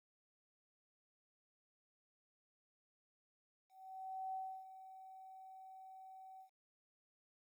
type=tone with ADSR envelope; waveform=sine; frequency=760 Hz; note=F#5; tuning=46 cents sharp; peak=-40 dBFS; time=3.69-6.5 s; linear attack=650 ms; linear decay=300 ms; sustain=-13 dB; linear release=99 ms; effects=13-bit